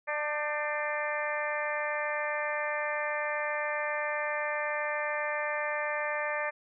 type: harmonic tone with a mistuned harmonic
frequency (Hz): 297.7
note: D4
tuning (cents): +24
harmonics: 2 / 3 / 4 / 5 / 6 / 7 / 8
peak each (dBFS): -34 / -38 / -38 / -42 / -35 / -38 / -41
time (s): 0.07-6.51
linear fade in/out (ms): 20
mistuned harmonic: 5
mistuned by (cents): +68
effects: none